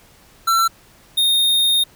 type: tone pair in turn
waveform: square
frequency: 1346 / 3688 Hz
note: E6 / A#7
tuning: +36 / -19 cents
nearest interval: octave + perfect fourth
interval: 1745 cents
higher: second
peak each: -14 dBFS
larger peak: neither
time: 0.47-0.68 / 1.17-1.84 s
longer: second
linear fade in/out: 10 ms
effects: pink hiss -50 dBFS RMS until 1.95 s